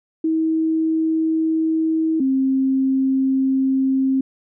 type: tone pair in turn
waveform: sine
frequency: 320.2 / 266 Hz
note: D#4 / C4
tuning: +50 / +29 cents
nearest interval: minor third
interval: 321 cents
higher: first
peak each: -16 / -15 dBFS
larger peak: second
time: 0.24-2.2 / 2.2-4.21 s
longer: second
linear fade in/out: 5 ms
effects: none